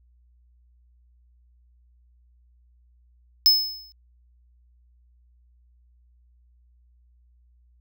square tone with exponential decay, 5200 Hz, E8, 24 cents flat, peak -11 dBFS, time 3.46-3.92 s, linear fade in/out 0 ms, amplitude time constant 100 ms, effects added 60 Hz sine -56 dBFS peak until 7.8 s

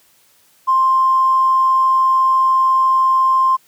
triangle tone with tanh clipping, 1051 Hz, C6, 7 cents sharp, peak -10 dBFS, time 0.67-3.57 s, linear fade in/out 20 ms, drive 2 dB, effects white hiss -54 dBFS RMS until 3.67 s + high-pass 60 Hz 12 dB/octave

